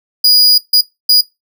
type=tone bursts at uneven times; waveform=45% pulse; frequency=4900 Hz; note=D#8; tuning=27 cents flat; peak=-5 dBFS; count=3; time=0.24-0.58 / 0.73-0.81 / 1.09-1.21 s; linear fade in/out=5 ms; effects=noise-tail reverb RT60 0.2 s tail -20 dB re dry